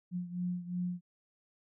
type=beating tone pair; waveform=sine; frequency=177.5 / 180.3 Hz; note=F3 / F#3; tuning=+28 / -45 cents; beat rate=2.8 Hz; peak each=-35 / -39 dBFS; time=0.11-1.01 s; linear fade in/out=50 ms; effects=none